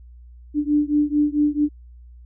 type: beating tone pair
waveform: sine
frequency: 293.7 / 298.2 Hz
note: D4 / D4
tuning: 0 / +27 cents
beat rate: 4.5 Hz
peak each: -19 / -20 dBFS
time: 0.54-1.69 s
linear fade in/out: 50 ms
effects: added 60 Hz sine -41 dBFS peak until 2.25 s